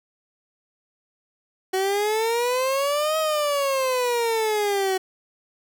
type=exponential two-way sweep; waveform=30% pulse; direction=up then down; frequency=373.2 to 636 to 373.2 Hz; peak=-18 dBFS; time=1.73-4.98 s; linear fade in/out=10 ms; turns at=3.18 s; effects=none